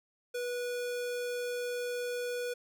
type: tone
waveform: square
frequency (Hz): 488.4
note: B4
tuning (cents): -19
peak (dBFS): -34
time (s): 0.34-2.54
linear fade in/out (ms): 10
effects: none